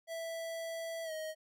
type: tone with pitch glide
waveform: square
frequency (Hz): 659.3 to 628.4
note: E5 to D#5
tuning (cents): 0 to +17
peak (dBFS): -39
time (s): 0.07-1.35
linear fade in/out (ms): 50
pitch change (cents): -83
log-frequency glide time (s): 1.04-1.12
effects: none